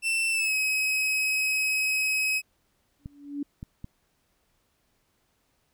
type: tone with pitch glide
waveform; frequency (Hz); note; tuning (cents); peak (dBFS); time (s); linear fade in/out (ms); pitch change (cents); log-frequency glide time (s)
40% pulse; 2680 to 2547; E7 to D#7; +28 to +40; -23; 0.02-2.42; 50; -88; 0.31-0.54
type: tone with exponential growth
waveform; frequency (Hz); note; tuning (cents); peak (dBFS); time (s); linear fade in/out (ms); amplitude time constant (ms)
sine; 286.2; D4; -45; -26; 2.99-3.43; 5; 94
type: clicks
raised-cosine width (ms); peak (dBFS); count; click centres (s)
5; -25; 3; 3.059 / 3.629 / 3.844
effects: pink hiss -71 dBFS RMS until 5.73 s